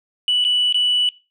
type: tone with dropouts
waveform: sine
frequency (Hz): 2960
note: F#7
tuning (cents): 0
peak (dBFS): -13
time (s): 0.28-1.09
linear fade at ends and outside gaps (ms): 1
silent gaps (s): 0.442-0.449 / 0.726-0.744
effects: noise-tail reverb RT60 0.3 s tail -21 dB re dry + tanh soft clip ceiling -11 dBFS